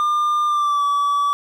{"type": "tone with pitch glide", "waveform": "triangle", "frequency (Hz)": [1200, 1147.8], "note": ["D6", "D6"], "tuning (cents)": [37, -40], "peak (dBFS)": -14, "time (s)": [0, 1.33], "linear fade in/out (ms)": 0, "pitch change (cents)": -77, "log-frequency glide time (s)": [0.47, 0.84], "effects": []}